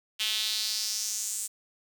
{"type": "tone with high-pass filter sweep", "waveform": "sawtooth", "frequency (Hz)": 216.2, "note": "A3", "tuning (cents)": -30, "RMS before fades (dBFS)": -31, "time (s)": [0.19, 1.48], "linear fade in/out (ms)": 20, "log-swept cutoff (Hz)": [3100, 8200], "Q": 3.3, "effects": ["9-bit"]}